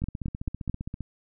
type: two click trains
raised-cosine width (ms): 5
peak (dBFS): -21 / -16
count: 16 / 4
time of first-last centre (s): 0.02-1.007 / 0.04-0.696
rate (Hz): 15.2 / 4.57
effects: none